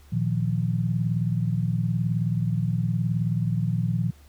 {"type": "chord", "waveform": "sine", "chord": "Bb suspended fourth", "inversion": "none", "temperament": "equal", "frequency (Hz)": [116.54, 155.56, 174.61], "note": ["Bb2", "Eb3", "F3"], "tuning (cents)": [0, 0, 0], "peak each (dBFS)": [-25, -27, -27], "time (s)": [0.12, 4.11], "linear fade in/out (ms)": 10, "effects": ["added 72 Hz sine -49 dBFS peak until 4.28 s", "pink hiss -58 dBFS RMS until 4.28 s"]}